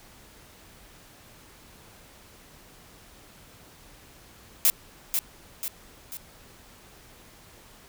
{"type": "noise with echo", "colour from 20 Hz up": "blue", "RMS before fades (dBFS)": -19, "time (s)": [4.65, 4.7], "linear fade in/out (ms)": 0, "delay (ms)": 490, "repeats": 3, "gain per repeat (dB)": -6, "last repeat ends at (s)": 6.17, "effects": ["pink hiss -52 dBFS RMS until 7.88 s"]}